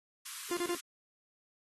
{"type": "high-pass noise", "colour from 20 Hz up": "white", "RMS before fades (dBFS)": -43, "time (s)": [0.25, 0.81], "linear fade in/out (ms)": 10, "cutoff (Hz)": 980, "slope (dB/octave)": 96}
{"type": "tone bursts", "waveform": "45% pulse", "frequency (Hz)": 349.2, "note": "F4", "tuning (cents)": 0, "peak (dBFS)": -32, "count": 3, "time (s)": [0.51, 0.75], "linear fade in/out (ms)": 2, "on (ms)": 60, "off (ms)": 30}
{"effects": ["AAC 32 kbps"]}